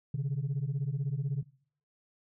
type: beating tone pair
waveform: sine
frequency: 130.81 / 146.81 Hz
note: C3 / D3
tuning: 0 / 0 cents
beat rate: 16 Hz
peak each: -31 dBFS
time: 0.14-1.43 s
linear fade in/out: 5 ms
effects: noise-tail reverb RT60 0.6 s tail -24 dB re dry + tanh soft clip ceiling -26 dBFS